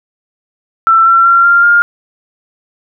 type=tone with pitch steps; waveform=sine; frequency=1337 / 1354.9 / 1373 / 1391.4 / 1410 Hz; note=E6 / E6 / F6 / F6 / F6; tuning=+24 / +47 / -30 / -7 / +16 cents; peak=-4 dBFS; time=0.87-1.82 s; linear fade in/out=0 ms; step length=190 ms; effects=none